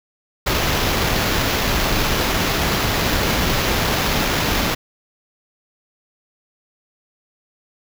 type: noise with sample-and-hold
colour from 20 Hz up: pink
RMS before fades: -19 dBFS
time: 0.46-4.75 s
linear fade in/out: 10 ms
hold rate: 8820 Hz
effects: none